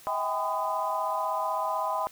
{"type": "tone cluster", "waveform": "sine", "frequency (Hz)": [641, 774, 810, 1011, 1236], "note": ["E5", "G5", "G#5", "B5", "D#6"], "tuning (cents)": [-49, -22, -43, 40, -12], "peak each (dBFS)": [-33, -37, -34, -29, -37], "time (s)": [0.07, 2.07], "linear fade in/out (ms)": 0, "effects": ["white hiss -52 dBFS RMS until 2.11 s"]}